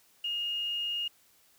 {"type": "tone with quantisation", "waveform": "sine", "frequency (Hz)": 2848, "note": "F7", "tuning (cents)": 33, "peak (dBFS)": -30, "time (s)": [0.24, 1.08], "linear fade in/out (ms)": 5, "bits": 9, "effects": ["white hiss -64 dBFS RMS until 1.58 s"]}